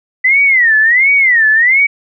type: tone with vibrato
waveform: sine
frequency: 1975.5 Hz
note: B6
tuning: in tune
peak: -6 dBFS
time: 0.24-1.87 s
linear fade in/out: 10 ms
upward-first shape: sine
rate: 1.4 Hz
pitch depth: 230 cents each way
effects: none